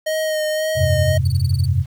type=tone with vibrato; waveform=square; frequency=622.3 Hz; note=D#5; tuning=in tune; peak=-19 dBFS; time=0.06-1.18 s; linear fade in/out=10 ms; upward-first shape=sine; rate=1.9 Hz; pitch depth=22 cents each way
type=chord; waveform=sine; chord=F suspended second; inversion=none; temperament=equal with one note detuned; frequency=86.45 / 98 / 130.81 Hz; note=F2 / G2 / C3; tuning=-17 / 0 / 0 cents; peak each=-19 dBFS; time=0.75-1.86 s; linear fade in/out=50 ms
type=tone bursts; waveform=sawtooth; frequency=4490 Hz; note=C#8; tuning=21 cents sharp; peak=-27 dBFS; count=9; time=1.25-1.658 s; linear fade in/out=5 ms; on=24 ms; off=24 ms
effects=8-bit